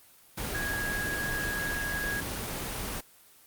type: tone in noise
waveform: sine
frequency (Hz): 1651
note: G#6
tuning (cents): -11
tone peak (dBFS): -31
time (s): 0.54-2.21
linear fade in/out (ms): 10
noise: pink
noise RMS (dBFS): -34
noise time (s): 0.37-3.01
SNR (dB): 0
effects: white hiss -57 dBFS RMS until 3.46 s + Opus 24 kbps